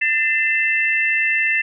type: tone cluster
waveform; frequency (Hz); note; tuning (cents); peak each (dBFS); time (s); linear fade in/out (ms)
sine; 1787 / 2066 / 2663; A6 / C7 / E7; +26 / -22 / +17; -20; 0.01-1.62; 10
effects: none